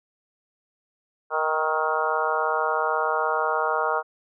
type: harmonic tone with a mistuned harmonic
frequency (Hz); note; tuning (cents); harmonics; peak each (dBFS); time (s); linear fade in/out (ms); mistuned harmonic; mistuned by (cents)
156.4; D#3; +9; 3 / 4 / 5 / 6 / 7 / 8 / 9; -29 / -29 / -29 / -29 / -29 / -29 / -29; 1.3-4.03; 50; 8; +19
effects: none